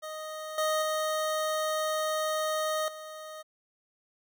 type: tone with level steps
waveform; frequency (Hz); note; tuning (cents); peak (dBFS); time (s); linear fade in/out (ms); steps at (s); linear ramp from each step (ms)
25% pulse; 622.3; D#5; 0; -33 / -22 / -24 / -37; 0.02-3.43; 20; 0.58 / 0.82 / 2.88; 2
effects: none